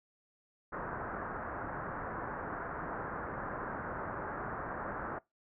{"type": "low-pass noise", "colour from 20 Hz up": "white", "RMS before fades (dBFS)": -40, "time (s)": [0.72, 5.19], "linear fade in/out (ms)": 10, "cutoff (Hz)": 1600, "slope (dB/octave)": 48, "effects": ["noise-tail reverb RT60 0.2 s tail -23 dB re dry"]}